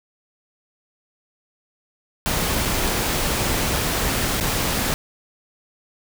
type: noise with dropouts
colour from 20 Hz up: pink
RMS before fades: -22 dBFS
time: 2.26-4.94 s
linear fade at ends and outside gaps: 0 ms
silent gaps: 2.652-2.656 / 4.401-4.409 s
effects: none